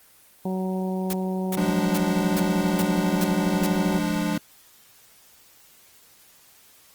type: harmonic tone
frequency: 187 Hz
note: F#3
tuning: 19 cents sharp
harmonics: 1 / 2 / 3 / 4 / 5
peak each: -25 / -31 / -35 / -37 / -39 dBFS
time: 0.45-3.99 s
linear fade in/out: 5 ms
type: noise bursts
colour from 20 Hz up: white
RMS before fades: -30 dBFS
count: 7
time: 1.1-3.664 s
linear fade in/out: 2 ms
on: 32 ms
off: 390 ms
type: chord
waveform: square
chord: D diminished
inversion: first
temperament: equal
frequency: 174.61 / 207.7 / 293.7 Hz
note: F3 / Ab3 / D4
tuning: 0 / 0 / 0 cents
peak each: -28 dBFS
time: 1.57-4.38 s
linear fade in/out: 5 ms
effects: white hiss -54 dBFS RMS until 6.94 s + Opus 24 kbps